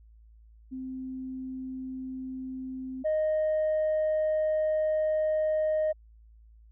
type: tone pair in turn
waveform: sine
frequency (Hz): 260 / 620.5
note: C4 / D#5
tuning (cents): -11 / -5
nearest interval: octave + minor third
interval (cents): 1506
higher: second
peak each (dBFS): -34 / -22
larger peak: second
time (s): 0.71-3.04 / 3.04-5.93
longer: second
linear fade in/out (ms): 20
effects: tanh soft clip ceiling -22 dBFS + added 55 Hz sine -52 dBFS peak until 6.71 s